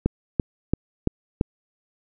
click train, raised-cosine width 3 ms, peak -6 dBFS, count 5, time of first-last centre 0.06-1.411 s, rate 2.96 Hz, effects none

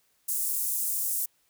pink high-pass noise, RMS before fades -29 dBFS, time 0.28-1.26 s, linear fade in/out 10 ms, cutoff 8500 Hz, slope 24 dB/octave, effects white hiss -69 dBFS RMS until 1.49 s

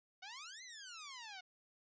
10% pulse exponential two-way sweep, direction up then down, 721 to 2100 to 721 Hz, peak -40 dBFS, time 0.22-1.41 s, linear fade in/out 10 ms, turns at 0.63 s, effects resampled to 16000 Hz

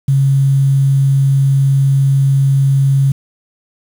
sine tone with quantisation, 136.8 Hz, C#3, 23 cents flat, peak -8 dBFS, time 0.08-3.12 s, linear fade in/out 5 ms, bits 6, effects none

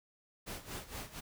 pink noise with tremolo, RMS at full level -42 dBFS, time 0.46-1.21 s, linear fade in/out 20 ms, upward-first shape sine, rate 4.3 Hz, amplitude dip 80%, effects none

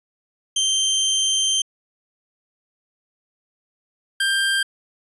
25% pulse tone pair in turn, 3136 / 1587.1 Hz, G7 / G6, 0 / +21 cents, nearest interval octave, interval 1179 cents, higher first, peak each -14 dBFS, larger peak neither, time 0.56-1.62 / 4.2-4.63 s, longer first, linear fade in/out 5 ms, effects resampled to 24000 Hz

